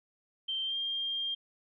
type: tone with pitch glide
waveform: sine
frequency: 3136 to 3202 Hz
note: G7 to G7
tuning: 0 to +36 cents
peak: -31 dBFS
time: 0.48-1.35 s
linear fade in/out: 10 ms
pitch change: +36 cents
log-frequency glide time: 0.64-0.76 s
effects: none